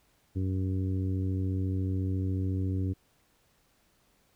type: harmonic tone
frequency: 94.1 Hz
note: F#2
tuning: 30 cents sharp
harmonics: 1 / 2 / 3 / 4 / 5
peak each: -28 / -38 / -35 / -43 / -48 dBFS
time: 0.35-2.94 s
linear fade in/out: 20 ms
effects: pink hiss -68 dBFS RMS until 4.35 s